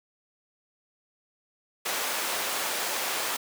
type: high-pass noise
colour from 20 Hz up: pink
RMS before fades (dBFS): -30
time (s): 1.85-3.37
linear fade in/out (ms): 10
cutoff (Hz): 590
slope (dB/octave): 12
effects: none